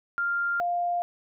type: tone pair in turn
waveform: sine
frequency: 1396 / 700.6 Hz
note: F6 / F5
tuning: -1 / +5 cents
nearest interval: octave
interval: 1194 cents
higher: first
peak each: -24 dBFS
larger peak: neither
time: 0.18-0.6 / 0.6-1.02 s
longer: neither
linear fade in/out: 0 ms
effects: none